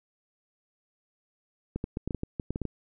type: clicks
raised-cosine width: 3 ms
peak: -18 dBFS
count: 12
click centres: 1.76 / 1.841 / 1.971 / 2.076 / 2.108 / 2.147 / 2.234 / 2.398 / 2.506 / 2.559 / 2.617 / 2.653 s
effects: none